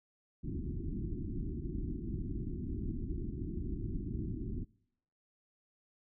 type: low-pass noise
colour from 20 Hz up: pink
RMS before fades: -38 dBFS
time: 0.43-4.65 s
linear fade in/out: 20 ms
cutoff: 370 Hz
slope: 96 dB/octave
effects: noise-tail reverb RT60 0.8 s tail -26 dB re dry